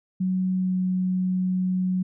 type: tone with pitch glide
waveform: sine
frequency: 185.7 to 184.42 Hz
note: F#3 to F#3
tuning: +7 to -5 cents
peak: -21 dBFS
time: 0.2-2.03 s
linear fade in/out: 10 ms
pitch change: -12 cents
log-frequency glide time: 0.55-0.77 s
effects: none